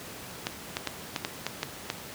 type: clicks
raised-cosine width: 0.2 ms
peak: -11 dBFS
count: 8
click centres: 0.469 / 0.769 / 0.873 / 1.162 / 1.249 / 1.466 / 1.631 / 1.901 s
effects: pink hiss -42 dBFS RMS until 2.14 s + high-pass 100 Hz 12 dB/octave